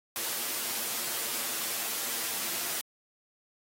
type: noise with comb filter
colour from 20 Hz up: white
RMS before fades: -33 dBFS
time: 0.16-2.81 s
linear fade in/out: 0 ms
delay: 8.7 ms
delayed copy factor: +0.5
effects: high-pass 200 Hz 12 dB/octave + AAC 48 kbps